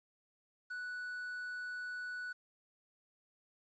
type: tone with quantisation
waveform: triangle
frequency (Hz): 1480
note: F#6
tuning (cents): 0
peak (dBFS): -38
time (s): 0.7-2.33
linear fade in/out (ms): 10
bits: 11
effects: resampled to 16000 Hz